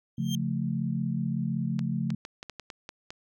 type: tone with exponential growth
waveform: 30% pulse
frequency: 3182 Hz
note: G7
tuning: 25 cents sharp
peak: -26 dBFS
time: 0.17-0.35 s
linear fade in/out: 1 ms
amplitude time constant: 39 ms
type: chord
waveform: sine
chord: Db augmented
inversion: none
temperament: equal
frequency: 138.59 / 174.61 / 220 Hz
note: Db3 / F3 / A3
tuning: 0 / 0 / 0 cents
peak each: -31 dBFS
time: 0.18-2.15 s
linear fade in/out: 5 ms
type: clicks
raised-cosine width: 0.2 ms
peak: -22 dBFS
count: 9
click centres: 1.792 / 2.104 / 2.251 / 2.429 / 2.497 / 2.597 / 2.702 / 2.891 / 3.105 s
effects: none